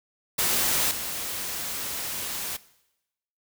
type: noise with level steps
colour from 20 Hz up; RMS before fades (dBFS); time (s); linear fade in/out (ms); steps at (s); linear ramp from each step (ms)
white; -24 / -32; 0.38-2.57; 10; 0.91; 2
effects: noise-tail reverb RT60 0.9 s tail -19 dB re dry